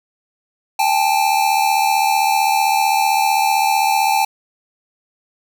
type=tone pair together; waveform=square; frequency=794.4 / 870 Hz; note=G5 / A5; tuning=+23 / -20 cents; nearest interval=major second; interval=157 cents; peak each=-17 dBFS; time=0.79-4.25 s; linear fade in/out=5 ms; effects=none